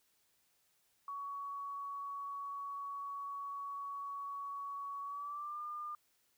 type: tone with pitch glide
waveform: sine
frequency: 1123 to 1203.6 Hz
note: C#6 to D6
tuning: +22 to +42 cents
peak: -40 dBFS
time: 1.08-5.95 s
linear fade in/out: 2 ms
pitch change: +120 cents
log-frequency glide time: 5.05-5.6 s
effects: white hiss -75 dBFS RMS until 6.37 s